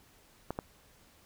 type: clicks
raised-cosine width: 1 ms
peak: -20 dBFS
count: 2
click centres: 0.506 / 0.589 s
effects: pink hiss -62 dBFS RMS until 1.25 s